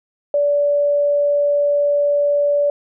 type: tone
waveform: sine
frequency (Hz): 578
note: D5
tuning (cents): -28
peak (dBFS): -13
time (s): 0.34-2.7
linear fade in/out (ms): 2
effects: none